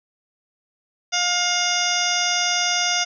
harmonic tone, 710 Hz, F5, 28 cents sharp, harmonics 1 / 2 / 3 / 4 / 5 / 7 / 8 / 9, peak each -27 / -27 / -27 / -27 / -27 / -27 / -27 / -27 dBFS, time 1.12-3.05 s, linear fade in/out 20 ms, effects none

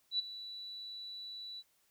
sine tone with ADSR envelope, 3951 Hz, B7, in tune, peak -28 dBFS, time 0.11-1.63 s, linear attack 82 ms, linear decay 13 ms, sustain -15 dB, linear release 41 ms, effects white hiss -73 dBFS RMS until 1.9 s

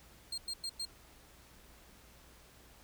35% pulse tone bursts, 4206 Hz, C8, 8 cents sharp, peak -35 dBFS, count 4, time 0.32-0.853 s, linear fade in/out 5 ms, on 59 ms, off 99 ms, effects added 60 Hz sine -64 dBFS peak until 2.83 s + pink hiss -60 dBFS RMS until 2.83 s

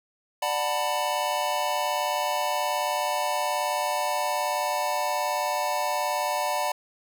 square chord, B minor seventh, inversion first, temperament just, 592.7 / 740.8 / 889 / 987.8 Hz, D5 / F#5 / A5 / B5, +16 / +2 / +18 / 0 cents, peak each -31 dBFS, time 0.42-6.72 s, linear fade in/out 5 ms, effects none

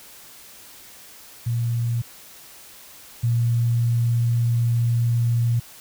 sine tone pair in turn, 118 / 118 Hz, A#2 / A#2, +22 / +22 cents, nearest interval unison, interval 0 cents, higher neither, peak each -20 / -17 dBFS, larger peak second, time 1.46-2.02 / 3.23-5.6 s, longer second, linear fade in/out 10 ms, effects white hiss -45 dBFS RMS until 5.8 s

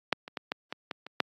clicks, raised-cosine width 0.3 ms, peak -6 / -24 / -17 / -13 / -17 / -17 / -25 / -7 dBFS, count 8, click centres 0.127 / 0.279 / 0.372 / 0.519 / 0.725 / 0.912 / 1.066 / 1.203 s, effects high-pass 200 Hz 12 dB/octave + AAC 32 kbps

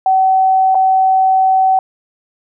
sine tone with dropouts, 760 Hz, F#5, 46 cents sharp, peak -8 dBFS, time 0.06-1.79 s, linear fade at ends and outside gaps 2 ms, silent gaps 0.747-0.752 s, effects none

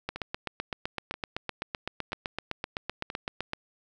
two click trains, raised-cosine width 0.3 ms, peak -20 / -15 dBFS, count 4 / 28, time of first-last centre 0.16-3.101 / 0.09-3.534 s, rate 1.02 / 7.84 Hz, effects none

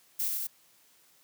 violet noise with echo, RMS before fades -30 dBFS, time 0.19-0.29 s, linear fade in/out 10 ms, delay 91 ms, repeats 2, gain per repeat -2 dB, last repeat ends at 0.472 s, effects white hiss -63 dBFS RMS until 1.23 s + high-pass 100 Hz 12 dB/octave

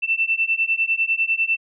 sine beating tone pair, 2669 / 2679 Hz, E7 / E7, +21 / +27 cents, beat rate 10 Hz, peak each -21 dBFS, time 0.02-1.57 s, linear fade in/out 20 ms, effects none

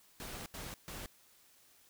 pink noise bursts at uneven times, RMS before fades -45 dBFS, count 3, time 0.2-0.46 / 0.54-0.74 / 0.88-1.06 s, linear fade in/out 0 ms, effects white hiss -65 dBFS RMS until 1.89 s

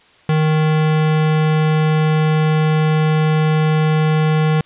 square tone, 155.56 Hz, D#3, in tune, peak -13 dBFS, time 0.29-4.61 s, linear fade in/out 2 ms, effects white hiss -50 dBFS RMS until 4.65 s + resampled to 8000 Hz

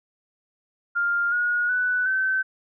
sine tone with pitch steps, 1401 / 1444.6 / 1489.5 / 1535.8 Hz, F6 / F#6 / F#6 / G6, +5 / -42 / +11 / -36 cents, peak -20 dBFS, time 0.95-2.43 s, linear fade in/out 20 ms, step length 370 ms, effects none

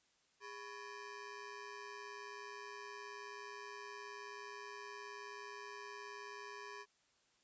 20% pulse ring-modulated tone, 701 Hz, F5, 6 cents sharp, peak -40 dBFS, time 0.4-6.86 s, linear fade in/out 50 ms, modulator 291 Hz, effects white hiss -75 dBFS RMS until 7.43 s + resampled to 16000 Hz

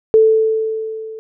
sine tone with level ramp, 440.7 Hz, A4, 3 cents sharp, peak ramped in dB -5 to -28 dBFS, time 0.14-1.19 s, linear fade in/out 0 ms, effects none

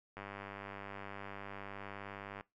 click train, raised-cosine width 0.5 ms, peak -30 dBFS, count 224, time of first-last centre 0.17-2.409 s, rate 99.6 Hz, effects noise-tail reverb RT60 0.2 s tail -21 dB re dry

